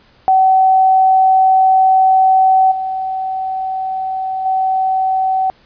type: tone with level steps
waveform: sine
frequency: 759 Hz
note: F#5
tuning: 44 cents sharp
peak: -7 / -17 / -12 dBFS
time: 0.28-5.5 s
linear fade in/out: 0 ms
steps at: 2.71 / 4.45 s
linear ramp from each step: 10 ms
effects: pink hiss -50 dBFS RMS until 5.65 s + resampled to 11025 Hz